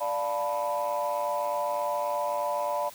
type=chord; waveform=sine; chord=B half-diminished seventh; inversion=first; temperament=equal; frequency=587.3 / 698.5 / 880 / 987.8 Hz; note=D5 / F5 / A5 / B5; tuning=0 / 0 / 0 / 0 cents; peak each=-29 / -33 / -33 / -30 dBFS; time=0-2.9 s; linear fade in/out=20 ms; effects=tanh soft clip ceiling -20 dBFS + white hiss -48 dBFS RMS until 2.94 s